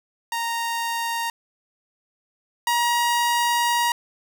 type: tone pair in turn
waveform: sawtooth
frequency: 929 / 950.2 Hz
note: A#5 / A#5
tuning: -6 / +33 cents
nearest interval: unison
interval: 39 cents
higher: second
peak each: -20 / -15 dBFS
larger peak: second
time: 0.32-1.3 / 2.67-3.92 s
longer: second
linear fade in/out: 2 ms
effects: none